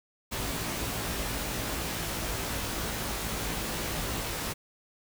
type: noise with comb filter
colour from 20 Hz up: pink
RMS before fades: -33 dBFS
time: 0.31-4.54 s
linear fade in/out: 20 ms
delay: 18 ms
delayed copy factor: +0.6
effects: none